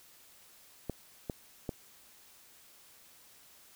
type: clicks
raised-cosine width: 2 ms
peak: -21 dBFS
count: 3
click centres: 0.897 / 1.298 / 1.692 s
effects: white hiss -59 dBFS RMS until 3.75 s